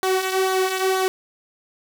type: tone with flanger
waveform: sawtooth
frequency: 377.4 Hz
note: F#4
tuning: 34 cents sharp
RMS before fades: -21 dBFS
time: 0.03-1.08 s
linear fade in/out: 0 ms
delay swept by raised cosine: 0.37 to 2.87 ms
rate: 2.1 Hz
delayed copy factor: -0.55
effects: none

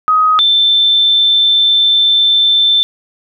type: tone pair in turn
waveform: sine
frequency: 1258 / 3546 Hz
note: D#6 / A7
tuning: +19 / +13 cents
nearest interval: octave + tritone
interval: 1794 cents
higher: second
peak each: -7 dBFS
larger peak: neither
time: 0.08-0.39 / 0.39-2.83 s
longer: second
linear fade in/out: 0 ms
effects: none

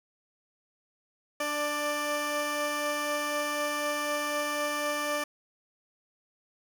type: tone pair together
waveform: 15% pulse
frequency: 293.5 / 591 Hz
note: D4 / D5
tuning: -1 / +11 cents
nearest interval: octave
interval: 1212 cents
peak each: -29 / -23 dBFS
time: 1.4-5.24 s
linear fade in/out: 5 ms
effects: none

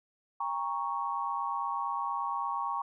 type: chord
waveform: sine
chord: G diminished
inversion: none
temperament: equal with one note detuned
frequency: 803.7 / 932.3 / 1108.7 Hz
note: G5 / Bb5 / Db6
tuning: +43 / 0 / 0 cents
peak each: -37 / -35 / -33 dBFS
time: 0.4-2.82 s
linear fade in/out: 5 ms
effects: none

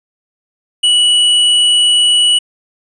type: tone with tanh clipping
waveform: triangle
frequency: 2942 Hz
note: F#7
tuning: 11 cents flat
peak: -9 dBFS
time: 0.83-2.39 s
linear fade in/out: 10 ms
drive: 16 dB
effects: resampled to 24000 Hz

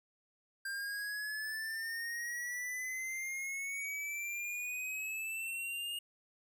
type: exponential sweep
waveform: square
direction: up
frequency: 1588 to 2851 Hz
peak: -38 dBFS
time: 0.65-5.99 s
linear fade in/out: 5 ms
effects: 13-bit

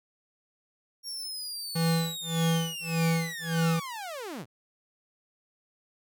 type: linear sweep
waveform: sawtooth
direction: down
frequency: 5588 to 92.5 Hz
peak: -32 dBFS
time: 1.03-4.46 s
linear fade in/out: 50 ms
type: tone with tremolo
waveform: square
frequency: 164.81 Hz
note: E3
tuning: in tune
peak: -23 dBFS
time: 1.75-3.8 s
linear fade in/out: 10 ms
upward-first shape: sine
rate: 1.7 Hz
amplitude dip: 100%
effects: none

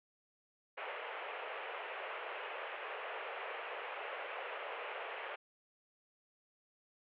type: band-pass noise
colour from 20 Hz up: pink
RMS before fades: -44 dBFS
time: 0.77-5.36 s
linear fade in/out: 10 ms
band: 440 to 2900 Hz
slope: 48 dB/octave
effects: none

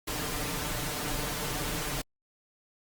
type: noise with comb filter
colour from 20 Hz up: pink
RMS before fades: -33 dBFS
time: 0.07-2.02 s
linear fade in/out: 10 ms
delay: 6.7 ms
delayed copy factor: +0.65
effects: Opus 48 kbps

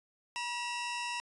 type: tone pair together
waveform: sawtooth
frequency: 963 / 2700 Hz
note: B5 / E7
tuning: -44 / +41 cents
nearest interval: octave + tritone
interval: 1785 cents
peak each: -33 / -35 dBFS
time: 0.36-1.2 s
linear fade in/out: 0 ms
effects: resampled to 22050 Hz

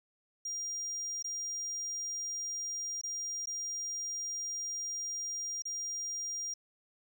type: tone with dropouts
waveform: triangle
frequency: 5700 Hz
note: F8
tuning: 34 cents sharp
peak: -34 dBFS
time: 0.45-6.54 s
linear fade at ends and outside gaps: 5 ms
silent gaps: 1.226-1.243 / 3.014-3.035 / 3.458-3.471 / 5.622-5.653 s
effects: none

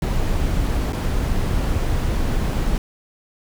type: noise with dropouts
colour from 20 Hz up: brown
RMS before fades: -20 dBFS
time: 0.02-2.78 s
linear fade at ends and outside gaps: 2 ms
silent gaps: 0.925-0.93 s
effects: none

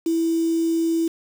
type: tone with quantisation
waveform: sine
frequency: 329.6 Hz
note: E4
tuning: in tune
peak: -18 dBFS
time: 0.06-1.08 s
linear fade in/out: 5 ms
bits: 6
effects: none

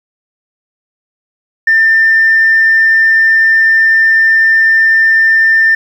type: tone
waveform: sine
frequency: 1794 Hz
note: A6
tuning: 33 cents sharp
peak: -4 dBFS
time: 1.67-5.75 s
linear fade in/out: 5 ms
effects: tanh soft clip ceiling -1 dBFS + 7-bit

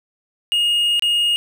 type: tone with dropouts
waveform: triangle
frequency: 2857 Hz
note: F7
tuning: 39 cents sharp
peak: -13 dBFS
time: 0.52-1.36 s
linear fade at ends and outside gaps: 0 ms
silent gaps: 0.995-1.023 s
effects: none

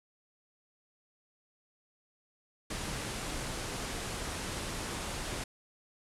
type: low-pass noise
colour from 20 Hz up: pink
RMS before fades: -38 dBFS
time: 2.7-5.44 s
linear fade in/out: 5 ms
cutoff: 11000 Hz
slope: 48 dB/octave
effects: none

